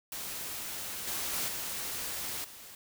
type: noise with level steps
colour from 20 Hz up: white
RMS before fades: -39 / -35 / -33 / -37 / -49 dBFS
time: 0.12-2.75 s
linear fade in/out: 2 ms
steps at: 1.07 / 1.33 / 1.48 / 2.44 s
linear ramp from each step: 5 ms
effects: none